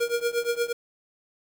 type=tone with tremolo; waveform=square; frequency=473 Hz; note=A#4; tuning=25 cents sharp; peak=-21 dBFS; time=0-0.73 s; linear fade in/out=10 ms; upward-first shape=triangle; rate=8.5 Hz; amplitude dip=95%; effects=8-bit